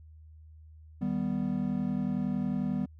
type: chord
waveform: triangle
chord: Eb augmented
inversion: none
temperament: equal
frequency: 155.56 / 196 / 246.9 Hz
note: Eb3 / G3 / B3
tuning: 0 / 0 / 0 cents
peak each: -34 / -29 / -30 dBFS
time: 1.01-2.86 s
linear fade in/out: 10 ms
effects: added 78 Hz sine -49 dBFS peak until 2.99 s